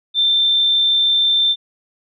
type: tone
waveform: sine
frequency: 3567 Hz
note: A7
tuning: 23 cents sharp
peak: -12 dBFS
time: 0.14-1.56 s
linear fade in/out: 50 ms
effects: none